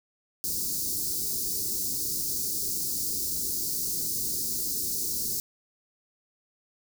white band-stop noise, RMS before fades -30 dBFS, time 0.44-5.4 s, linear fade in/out 0 ms, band 430 to 4500 Hz, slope 48 dB/octave, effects none

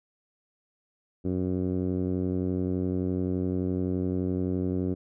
10% pulse tone with low-pass filter, 91.7 Hz, F#2, 15 cents flat, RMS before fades -28 dBFS, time 1.24-4.95 s, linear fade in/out 20 ms, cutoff 330 Hz, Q 1.3, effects none

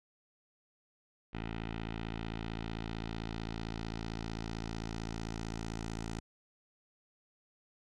10% pulse tone with low-pass filter sweep, 55.6 Hz, A1, 19 cents sharp, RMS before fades -40 dBFS, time 1.33-6.2 s, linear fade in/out 10 ms, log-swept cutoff 2800 to 7200 Hz, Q 1.7, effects none

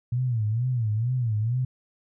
sine tone with vibrato, 116.54 Hz, A#2, in tune, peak -22 dBFS, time 0.12-1.65 s, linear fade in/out 5 ms, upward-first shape sine, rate 2.2 Hz, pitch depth 170 cents each way, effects none

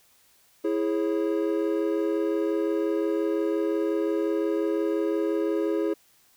triangle chord, C# minor, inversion first, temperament equal with one note detuned, 329.6 / 415.3 / 543.3 Hz, E4 / G#4 / C#5, 0 / 0 / -35 cents, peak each -24 / -25 / -30 dBFS, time 0.64-5.94 s, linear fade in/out 10 ms, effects white hiss -61 dBFS RMS until 6.36 s

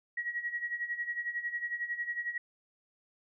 sine tone with tremolo, 1909 Hz, A#6, 41 cents sharp, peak -30 dBFS, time 0.17-2.38 s, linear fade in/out 5 ms, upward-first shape sine, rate 11 Hz, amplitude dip 75%, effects none

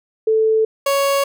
sine / 30% pulse tone pair in turn, 440 / 556.1 Hz, A4 / C#5, 0 / +5 cents, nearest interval major third, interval 405 cents, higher second, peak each -12 dBFS, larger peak neither, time 0.27-0.65 / 0.86-1.24 s, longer neither, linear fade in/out 5 ms, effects none

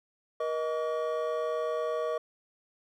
triangle tone cluster, 477 / 625 / 1139 Hz, A#4 / D#5 / C#6, +40 / +8 / +47 cents, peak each -30 / -30 / -35 dBFS, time 0.4-2.18 s, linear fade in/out 5 ms, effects none

